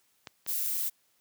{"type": "clicks", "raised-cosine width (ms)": 0.2, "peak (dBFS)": [-23, -27], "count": 2, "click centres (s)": [0.272, 0.464]}
{"type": "noise", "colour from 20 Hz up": "violet", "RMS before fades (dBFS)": -31, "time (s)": [0.47, 0.9], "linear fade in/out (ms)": 20}
{"effects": ["white hiss -70 dBFS RMS until 1.2 s", "high-pass 80 Hz 12 dB/octave"]}